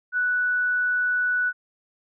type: tone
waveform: sine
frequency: 1480 Hz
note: F#6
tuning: in tune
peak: -20 dBFS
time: 0.12-1.53 s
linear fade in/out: 50 ms
effects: none